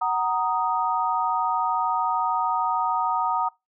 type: chord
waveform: sine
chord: D# minor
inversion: first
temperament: just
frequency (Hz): 746.7 / 933.4 / 1244.5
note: F#5 / A#5 / D#6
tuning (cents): +16 / +2 / 0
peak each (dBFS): -27 / -24 / -26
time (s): 0.01-3.49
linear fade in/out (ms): 10
effects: noise-tail reverb RT60 0.2 s tail -23 dB re dry